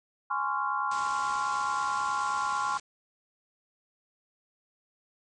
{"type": "chord", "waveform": "sine", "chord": "Db major seventh", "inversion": "second", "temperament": "just", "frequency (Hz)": [831.5, 1039.4, 1108.7, 1385.9], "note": ["Ab5", "C6", "Db6", "F6"], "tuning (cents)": [2, -12, 0, -14], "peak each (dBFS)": [-34, -32, -32, -33], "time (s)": [0.3, 2.78], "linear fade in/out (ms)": 10}
{"type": "low-pass noise", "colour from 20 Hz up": "white", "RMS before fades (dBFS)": -44, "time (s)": [0.91, 2.8], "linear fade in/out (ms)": 5, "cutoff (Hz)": 8400, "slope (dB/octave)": 96}
{"effects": []}